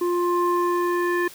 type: tone with low-pass filter sweep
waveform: square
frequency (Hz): 351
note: F4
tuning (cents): +9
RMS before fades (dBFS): -22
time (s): 0.01-1.28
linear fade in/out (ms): 5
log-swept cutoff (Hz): 810 to 1800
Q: 3.2
effects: white hiss -44 dBFS RMS until 1.34 s